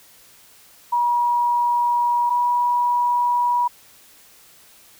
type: tone pair in turn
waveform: sine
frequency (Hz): 960 / 968.9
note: B5 / B5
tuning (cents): -49 / -33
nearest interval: unison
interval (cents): 16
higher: second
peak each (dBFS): -16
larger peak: neither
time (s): 0.92-2.3 / 2.3-3.68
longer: neither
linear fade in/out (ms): 10
effects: white hiss -50 dBFS RMS until 4.99 s